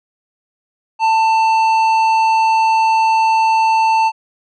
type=tone with tanh clipping; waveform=sine; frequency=890 Hz; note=A5; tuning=20 cents sharp; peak=-12 dBFS; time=0.99-4.12 s; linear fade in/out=50 ms; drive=10 dB; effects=none